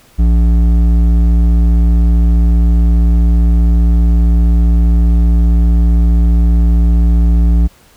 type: tone with hard clipping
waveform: sine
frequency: 57.6 Hz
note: A#1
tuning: 20 cents flat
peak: -8 dBFS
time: 0.18-7.68 s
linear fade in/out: 20 ms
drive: 9 dB
effects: pink hiss -46 dBFS RMS until 7.96 s